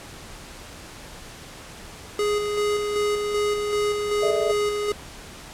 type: tone with tremolo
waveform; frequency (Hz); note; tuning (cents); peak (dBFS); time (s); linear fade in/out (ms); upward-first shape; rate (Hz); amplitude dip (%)
square; 415.3; G#4; 0; -21; 2.19-4.92; 2; square; 2.6; 35
type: chord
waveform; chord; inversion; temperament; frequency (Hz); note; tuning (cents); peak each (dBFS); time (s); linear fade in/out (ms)
sine; A suspended fourth; none; equal with one note detuned; 440 / 597.9 / 659.3; A4 / D5 / E5; 0 / +31 / 0; -26; 4.22-4.52; 10
effects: pink hiss -41 dBFS RMS until 5.53 s + low-pass 10000 Hz 12 dB/octave